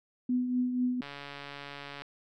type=tone with tremolo; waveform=sine; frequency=249.4 Hz; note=B3; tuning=17 cents sharp; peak=-24 dBFS; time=0.29-1.01 s; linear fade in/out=5 ms; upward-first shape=triangle; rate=4.1 Hz; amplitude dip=55%
type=click train; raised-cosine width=0.3 ms; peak=-26 dBFS; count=143; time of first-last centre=1.02-2.02 s; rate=142 Hz
effects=none